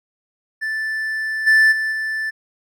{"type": "tone with level steps", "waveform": "triangle", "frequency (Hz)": 1760, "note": "A6", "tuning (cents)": 0, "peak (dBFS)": [-19, -8, -17, -19], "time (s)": [0.61, 2.31], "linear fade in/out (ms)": 20, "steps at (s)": [1.46, 1.71, 1.91], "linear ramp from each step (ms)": 20, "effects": []}